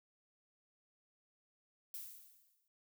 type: noise with exponential decay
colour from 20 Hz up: violet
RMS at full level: -44 dBFS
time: 1.94-2.68 s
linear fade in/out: 1 ms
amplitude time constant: 160 ms
effects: none